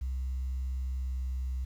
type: tone with pitch glide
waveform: sine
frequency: 64.7 to 64.14 Hz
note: C2 to C2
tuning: -19 to -34 cents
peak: -29 dBFS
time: 0.01-1.65 s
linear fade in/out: 10 ms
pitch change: -15 cents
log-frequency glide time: 0.95-1.21 s
effects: tanh soft clip ceiling -28 dBFS + 10-bit